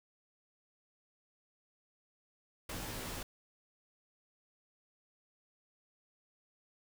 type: noise with comb filter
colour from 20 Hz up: pink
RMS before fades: -42 dBFS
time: 2.69-3.23 s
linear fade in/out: 5 ms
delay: 14 ms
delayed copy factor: -0.55
effects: none